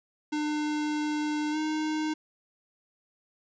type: tone with pitch glide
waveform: square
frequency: 300.9 to 309.2 Hz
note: D4 to D#4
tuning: +42 to -11 cents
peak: -28 dBFS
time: 0.32-2.14 s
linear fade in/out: 10 ms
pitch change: +47 cents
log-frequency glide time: 1.51-1.57 s
effects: resampled to 16000 Hz + 10-bit